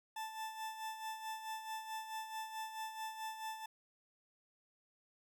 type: tone with tremolo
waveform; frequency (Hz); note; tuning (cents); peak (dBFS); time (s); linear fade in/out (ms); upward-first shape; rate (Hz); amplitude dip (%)
40% pulse; 880; A5; 0; -39; 0.16-3.66; 5; sine; 4.6; 60
effects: none